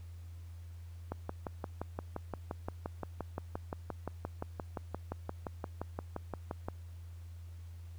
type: click train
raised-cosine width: 1 ms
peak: -23 dBFS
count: 33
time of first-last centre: 1.12-6.685 s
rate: 5.75 Hz
effects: added 85 Hz sine -45 dBFS peak until 7.98 s + pink hiss -66 dBFS RMS until 7.98 s